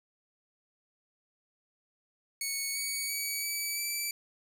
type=tone with pitch steps; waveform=10% pulse; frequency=2217 / 2243 / 2269 / 2295 / 2322 Hz; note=C#7 / C#7 / C#7 / D7 / D7; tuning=0 / +20 / +40 / -40 / -20 cents; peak=-23 dBFS; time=2.41-4.11 s; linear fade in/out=2 ms; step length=340 ms; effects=none